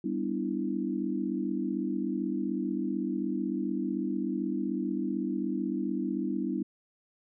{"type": "chord", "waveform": "sine", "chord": "E minor seventh", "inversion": "first", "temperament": "equal", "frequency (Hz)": [196, 246.9, 293.7, 329.6], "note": ["G3", "B3", "D4", "E4"], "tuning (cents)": [0, 0, 0, 0], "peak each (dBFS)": -34, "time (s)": [0.04, 6.63], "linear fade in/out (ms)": 5, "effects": []}